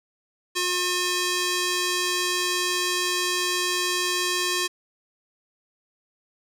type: tone with band-pass filter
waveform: square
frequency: 359.7 Hz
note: F#4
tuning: 49 cents flat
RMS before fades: -25 dBFS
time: 0.55-4.68 s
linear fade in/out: 20 ms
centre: 5200 Hz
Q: 0.61
effects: none